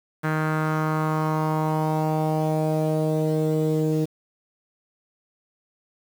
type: tone with low-pass filter sweep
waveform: sawtooth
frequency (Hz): 156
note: D#3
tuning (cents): +5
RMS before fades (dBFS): -23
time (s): 0.23-4.06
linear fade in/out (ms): 20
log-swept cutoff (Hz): 1600 to 410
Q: 3
effects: 7-bit